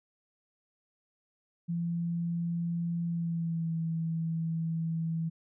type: tone with pitch glide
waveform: sine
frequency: 170 to 163.55 Hz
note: F3 to E3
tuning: -46 to -13 cents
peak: -29 dBFS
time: 1.68-5.3 s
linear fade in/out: 20 ms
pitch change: -67 cents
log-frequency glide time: 3.05-3.75 s
effects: none